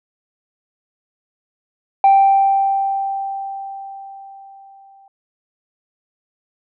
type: tone with exponential decay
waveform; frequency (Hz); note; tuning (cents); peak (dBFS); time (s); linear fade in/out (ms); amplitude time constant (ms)
sine; 784; G5; 0; -5; 2.04-5.08; 2; 660
effects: tanh soft clip ceiling -5 dBFS